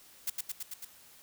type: noise with echo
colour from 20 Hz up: blue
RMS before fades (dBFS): -32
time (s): 0.27-0.3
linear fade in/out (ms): 5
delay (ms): 110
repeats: 5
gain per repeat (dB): -2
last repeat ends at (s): 0.85
effects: white hiss -57 dBFS RMS until 1.22 s